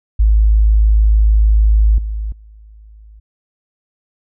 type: tone with level steps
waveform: sine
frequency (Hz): 53.3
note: G#1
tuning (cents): +46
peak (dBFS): -7 / -18 / -37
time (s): 0.19-3.2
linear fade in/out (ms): 10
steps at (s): 1.98 / 2.32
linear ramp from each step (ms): 2
effects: none